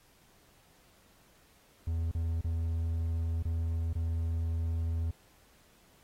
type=tone with dropouts; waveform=triangle; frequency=82.41 Hz; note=E2; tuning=in tune; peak=-27 dBFS; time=1.87-5.11 s; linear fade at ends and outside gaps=5 ms; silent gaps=2.114-2.148 / 2.411-2.443 / 3.427-3.451 / 3.931-3.953 s; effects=pink hiss -64 dBFS RMS until 6.03 s + AAC 48 kbps